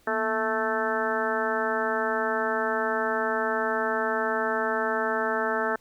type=harmonic tone with a mistuned harmonic; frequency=220 Hz; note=A3; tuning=in tune; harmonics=1 / 2 / 3 / 4 / 5 / 6 / 7 / 8; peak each=-35 / -30 / -31 / -32 / -36 / -31 / -32 / -33 dBFS; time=0.07-5.76 s; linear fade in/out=5 ms; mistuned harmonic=1; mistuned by=+140 cents; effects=pink hiss -61 dBFS RMS until 5.8 s